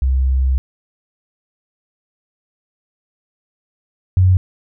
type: tone pair in turn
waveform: sine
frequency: 65.41 / 92.5 Hz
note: C2 / F#2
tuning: 0 / 0 cents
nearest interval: tritone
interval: 600 cents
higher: second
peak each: -12 / -8 dBFS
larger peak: second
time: 0.02-0.58 / 4.17-4.37 s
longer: first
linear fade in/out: 0 ms
effects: none